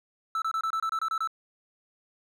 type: tone bursts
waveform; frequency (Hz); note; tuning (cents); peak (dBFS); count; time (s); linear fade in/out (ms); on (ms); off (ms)
triangle; 1318.5; E6; 0; -24; 10; 0.35-1.274; 2; 69; 26
effects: none